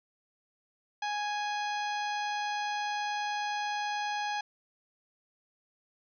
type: harmonic tone with a mistuned harmonic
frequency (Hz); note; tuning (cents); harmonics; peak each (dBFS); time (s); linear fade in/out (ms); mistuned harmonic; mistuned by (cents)
830.6; G#5; 0; 1 / 2 / 3 / 4 / 5 / 6 / 7; -32 / -38 / -42 / -44 / -46 / -48 / -49; 1.02-4.41; 5; 7; +83
effects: none